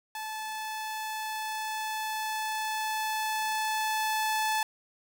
sawtooth tone with level ramp, 869 Hz, A5, 22 cents flat, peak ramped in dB -31 to -22 dBFS, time 0.15-4.63 s, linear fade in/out 2 ms, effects 9-bit

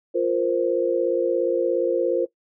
sine chord, F suspended fourth, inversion none, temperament equal, 349.2 / 466.2 / 523.3 Hz, F4 / Bb4 / C5, 0 / 0 / 0 cents, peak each -23 dBFS, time 0.14-2.26 s, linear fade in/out 20 ms, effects noise-tail reverb RT60 0.1 s tail -17 dB re dry

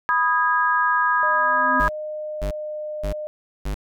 sine chord, G# minor, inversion first, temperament equal with one note detuned, 987.8 / 1244.5 / 1639.3 Hz, B5 / D#6 / G#6, 0 / 0 / -23 cents, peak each -21 dBFS, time 0.09-1.88 s, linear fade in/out 0 ms
sine tone with exponential growth, 260 Hz, C4, 11 cents flat, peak -22 dBFS, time 1.15-1.8 s, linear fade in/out 0 ms, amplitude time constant 140 ms
sine tone with pitch glide, 613 to 607 Hz, D#5 to D#5, -26 to -43 cents, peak -27 dBFS, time 1.23-3.27 s, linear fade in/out 0 ms, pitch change -17 cents, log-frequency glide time 1.71-2.79 s
square tone bursts, 49.97 Hz, G1, 34 cents sharp, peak -24 dBFS, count 4, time 1.8-3.742 s, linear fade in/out 0 ms, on 88 ms, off 530 ms
effects none

